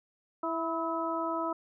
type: harmonic tone with a mistuned harmonic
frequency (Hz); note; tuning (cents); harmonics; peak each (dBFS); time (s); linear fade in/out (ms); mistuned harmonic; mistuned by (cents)
329.6; E4; 0; 1 / 2 / 3 / 4; -35 / -35 / -35 / -35; 0.43-1.53; 5; 4; -38
effects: none